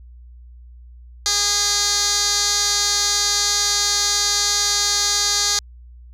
15% pulse tone with band-pass filter, 409 Hz, G#4, 26 cents flat, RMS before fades -19 dBFS, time 1.26-5.59 s, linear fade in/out 0 ms, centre 5500 Hz, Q 5.3, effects added 60 Hz sine -39 dBFS peak until 6.13 s

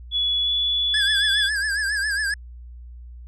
sine tone with pitch glide, 3400 to 3426 Hz, G#7 to A7, +40 to -47 cents, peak -19 dBFS, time 0.11-1.5 s, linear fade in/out 50 ms, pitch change +13 cents, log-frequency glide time 0.43-0.49 s
square tone with vibrato, 1657 Hz, G#6, 4 cents flat, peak -22 dBFS, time 0.94-2.34 s, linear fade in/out 2 ms, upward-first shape triangle, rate 7.3 Hz, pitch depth 110 cents each way
effects added 60 Hz sine -37 dBFS peak until 3.27 s + resampled to 24000 Hz

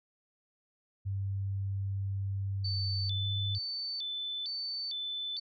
sine tone with pitch glide, 98 to 100.12 Hz, G2 to G2, 0 to +37 cents, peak -31 dBFS, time 1.05-3.59 s, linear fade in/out 20 ms, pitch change +37 cents, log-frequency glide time 3.15-3.28 s
sine tone with vibrato, 3991 Hz, B7, 17 cents sharp, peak -34 dBFS, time 2.64-5.4 s, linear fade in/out 10 ms, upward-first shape square, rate 1.1 Hz, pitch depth 220 cents each way
effects none

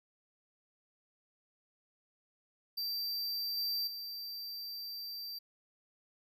square tone with level steps, 4686 Hz, D8, 5 cents flat, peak -35 / -33 / -41 dBFS, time 2.77-5.39 s, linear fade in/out 10 ms, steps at 3.57 / 3.87 s, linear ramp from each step 5 ms, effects none

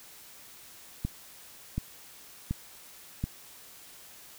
click train, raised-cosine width 5 ms, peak -17 dBFS, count 4, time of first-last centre 1.05-3.24 s, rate 1.37 Hz, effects white hiss -51 dBFS RMS until 4.38 s

